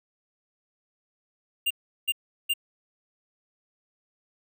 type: tone bursts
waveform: square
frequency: 2800 Hz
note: F7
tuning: 4 cents sharp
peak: -23 dBFS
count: 3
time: 1.66-2.538 s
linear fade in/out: 10 ms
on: 46 ms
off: 370 ms
effects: none